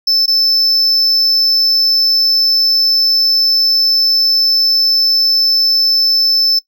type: tone with dropouts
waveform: triangle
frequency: 5274 Hz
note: E8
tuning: in tune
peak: -8 dBFS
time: 0.07-6.59 s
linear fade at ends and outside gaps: 5 ms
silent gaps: 0.26-0.278 s
effects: noise-tail reverb RT60 0.1 s tail -20 dB re dry

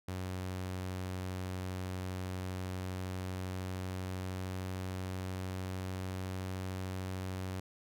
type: tone with pitch glide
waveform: sawtooth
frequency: 92.5 to 93.52 Hz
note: F#2 to F#2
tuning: 0 to +19 cents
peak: -33 dBFS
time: 0.08-7.6 s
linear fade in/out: 5 ms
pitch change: +19 cents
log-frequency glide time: 2.3-6.27 s
effects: none

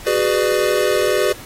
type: chord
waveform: square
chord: G# half-diminished seventh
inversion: third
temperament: just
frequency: 373.8 / 415.3 / 498.4 / 598 Hz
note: F#4 / G#4 / B4 / D5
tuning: +18 / 0 / +16 / +31 cents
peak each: -21 dBFS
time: 0.06-1.33 s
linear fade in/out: 10 ms
effects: pink hiss -38 dBFS RMS until 1.45 s + AAC 48 kbps

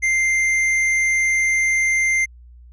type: tone with hard clipping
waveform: sine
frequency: 2093 Hz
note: C7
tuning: in tune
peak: -17 dBFS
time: 0.02-2.26 s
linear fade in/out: 20 ms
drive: 7 dB
effects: added 60 Hz sine -41 dBFS peak until 2.72 s

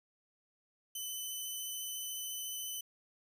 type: tone with vibrato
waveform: 10% pulse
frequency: 3021 Hz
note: F#7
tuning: 35 cents sharp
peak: -31 dBFS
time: 0.95-2.81 s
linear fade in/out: 5 ms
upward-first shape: sine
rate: 14 Hz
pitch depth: 16 cents each way
effects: none

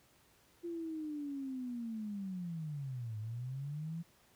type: linear two-way sweep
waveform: sine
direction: down then up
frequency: 346.3 to 105.4 to 169.8 Hz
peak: -38 dBFS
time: 0.63-4.03 s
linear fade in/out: 20 ms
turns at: 3.18 s
effects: pink hiss -67 dBFS RMS until 4.35 s + high-pass 60 Hz 12 dB/octave

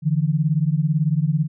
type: beating tone pair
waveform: sine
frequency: 146.83 / 164.83 Hz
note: D3 / E3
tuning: 0 / 0 cents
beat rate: 18 Hz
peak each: -19 / -20 dBFS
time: 0.02-1.48 s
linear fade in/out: 50 ms
effects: none

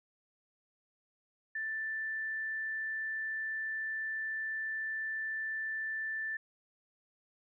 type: tone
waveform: sine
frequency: 1766 Hz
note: A6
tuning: 6 cents sharp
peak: -34 dBFS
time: 1.55-6.37 s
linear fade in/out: 5 ms
effects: none

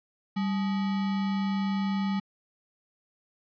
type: tone with sample-and-hold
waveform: sine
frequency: 196 Hz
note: G3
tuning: in tune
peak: -25 dBFS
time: 0.36-2.2 s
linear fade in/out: 10 ms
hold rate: 1050 Hz
effects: resampled to 11025 Hz

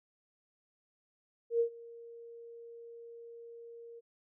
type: tone with ADSR envelope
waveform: sine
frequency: 466.2 Hz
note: A#4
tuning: in tune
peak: -24 dBFS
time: 1.5-4.01 s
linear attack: 100 ms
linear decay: 92 ms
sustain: -23 dB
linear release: 27 ms
effects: none

